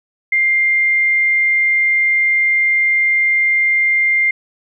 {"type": "tone", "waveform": "sine", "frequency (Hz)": 2100, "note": "C7", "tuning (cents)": 6, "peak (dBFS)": -11, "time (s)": [0.32, 4.31], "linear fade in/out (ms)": 5, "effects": []}